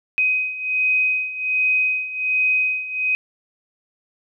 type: beating tone pair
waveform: sine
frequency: 2514 / 2515.3 Hz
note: D#7 / D#7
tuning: +17 / +18 cents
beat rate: 1.3 Hz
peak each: -23 / -19 dBFS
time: 0.18-3.15 s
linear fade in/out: 0 ms
effects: none